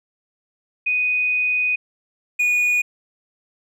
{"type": "tone pair in turn", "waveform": ["sine", "triangle"], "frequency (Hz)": [2489, 2458], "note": ["D#7", "D#7"], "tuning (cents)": [0, -22], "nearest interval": "unison", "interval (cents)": 22, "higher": "first", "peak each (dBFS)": [-17, -14], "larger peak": "second", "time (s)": [[0.86, 1.76], [2.39, 2.82]], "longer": "first", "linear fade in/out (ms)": 10, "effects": []}